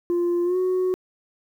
sine tone with pitch glide, 348.1 to 368.8 Hz, F4 to F#4, -6 to -6 cents, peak -17 dBFS, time 0.1-0.94 s, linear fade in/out 0 ms, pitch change +100 cents, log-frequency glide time 0.44-0.57 s, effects tanh soft clip ceiling -18 dBFS + 9-bit

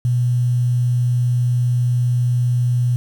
sine tone with quantisation, 122.5 Hz, B2, 14 cents flat, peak -14 dBFS, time 0.05-2.96 s, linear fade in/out 0 ms, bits 7, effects none

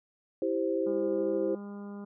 sine chord, C major, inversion first, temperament equal, 329.6 / 392 / 523.3 Hz, E4 / G4 / C5, 0 / 0 / 0 cents, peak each -31 dBFS, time 0.42-1.55 s, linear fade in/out 2 ms
harmonic tone, 202.5 Hz, G#3, 43 cents flat, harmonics 1 / 2 / 3 / 4 / 5 / 6 / 7, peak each -39 / -47 / -54 / -56 / -56 / -57 / -60 dBFS, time 0.86-2.05 s, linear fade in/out 10 ms
effects none

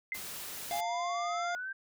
sine tone with exponential decay, 2071 Hz, C7, 18 cents flat, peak -29 dBFS, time 0.12-0.23 s, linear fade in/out 1 ms, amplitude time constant 23 ms
white noise, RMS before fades -42 dBFS, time 0.14-0.81 s, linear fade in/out 10 ms
harmonic tone, 698 Hz, F5, 1 cent flat, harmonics 1 / 3 / 5 / 7 / 9 / 10, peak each -33 / -43 / -47 / -50 / -52 / -53 dBFS, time 0.71-1.55 s, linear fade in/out 0 ms
sine linear sweep, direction up, 795 to 1588 Hz, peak -36 dBFS, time 0.72-1.73 s, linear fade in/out 10 ms
effects none

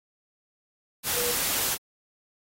sine tone in noise, 484.3 Hz, B4, 34 cents flat, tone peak -30 dBFS, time 1.13-1.35 s, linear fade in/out 50 ms, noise white, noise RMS -27 dBFS, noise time 1.03-1.78 s, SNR -6 dB, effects AAC 48 kbps

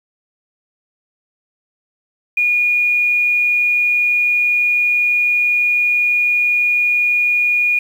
sine tone with quantisation, 2442 Hz, D#7, 33 cents flat, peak -12 dBFS, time 2.37-7.79 s, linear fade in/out 5 ms, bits 7, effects none

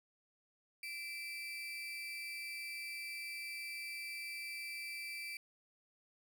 35% pulse tone with amplitude modulation, 2337 Hz, D7, 9 cents flat, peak -38 dBFS, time 0.83-5.37 s, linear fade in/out 2 ms, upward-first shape sine, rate 300 Hz, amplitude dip 50%, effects none

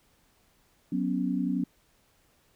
sine chord, F# suspended fourth, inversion none, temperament just, 185 / 246.7 / 277.5 Hz, F#3 / B3 / C#4, 0 / -2 / +2 cents, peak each -30 dBFS, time 0.92-1.64 s, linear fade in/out 5 ms, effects pink hiss -66 dBFS RMS until 2.55 s

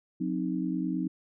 sine chord, C diminished, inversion second, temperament equal with one note detuned, 180.98 / 261.6 / 311.1 Hz, Gb3 / C4 / Eb4, -38 / 0 / 0 cents, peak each -32 dBFS, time 0.2-1.08 s, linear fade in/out 10 ms, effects none

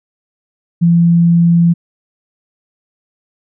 sine tone, 170 Hz, F3, 46 cents flat, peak -6 dBFS, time 0.81-1.74 s, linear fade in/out 20 ms, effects none

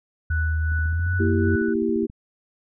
sine tone with tremolo, 1482 Hz, F#6, 2 cents sharp, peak -26 dBFS, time 0.3-1.74 s, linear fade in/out 10 ms, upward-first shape triangle, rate 2.6 Hz, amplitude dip 65%
sine tone with pitch glide, 79.4 to 91.21 Hz, D#2 to F#2, +36 to -24 cents, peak -20 dBFS, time 0.3-1.56 s, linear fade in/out 5 ms, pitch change +240 cents, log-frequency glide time 0.85-1.16 s
click train, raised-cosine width 5 ms, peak -29 dBFS, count 21, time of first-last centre 0.72-2.099 s, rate 14.5 Hz
sine chord, E diminished, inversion second, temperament equal with one note detuned, 233.1 / 328.3 / 392 Hz, Bb3 / E4 / G4, 0 / -7 / 0 cents, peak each -24 dBFS, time 1.19-2.07 s, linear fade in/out 20 ms
effects none

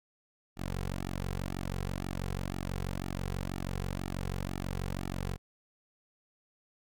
sawtooth tone with flanger, 46.17 Hz, F#1, 3 cents flat, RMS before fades -36 dBFS, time 0.56-5.38 s, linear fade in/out 50 ms, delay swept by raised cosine 1.9 to 3.4 ms, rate 2 Hz, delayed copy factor -1, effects none

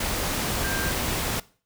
sine tone in noise, 1585 Hz, G6, 19 cents sharp, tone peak -30 dBFS, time 0.64-0.91 s, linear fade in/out 5 ms, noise pink, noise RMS -27 dBFS, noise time 0-1.4 s, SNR -6 dB, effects noise-tail reverb RT60 0.4 s tail -20 dB re dry

